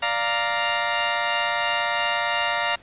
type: chord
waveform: 15% pulse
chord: Bb major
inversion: first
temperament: equal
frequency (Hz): 587.3 / 698.5 / 932.3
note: D5 / F5 / Bb5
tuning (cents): 0 / 0 / 0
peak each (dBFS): -22 / -19 / -18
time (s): 0.02-2.76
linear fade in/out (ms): 10
effects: pink hiss -50 dBFS RMS until 2.82 s + resampled to 8000 Hz